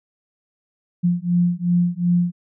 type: beating tone pair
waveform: sine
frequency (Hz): 174 / 176.7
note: F3 / F3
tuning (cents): -6 / +21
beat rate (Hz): 2.7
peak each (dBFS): -19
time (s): 1.03-2.32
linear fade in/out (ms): 20
effects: none